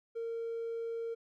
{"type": "tone", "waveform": "triangle", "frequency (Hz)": 460, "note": "A#4", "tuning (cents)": -23, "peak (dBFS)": -32, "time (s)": [0.15, 1.15], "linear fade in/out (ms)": 20, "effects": ["tanh soft clip ceiling -31 dBFS"]}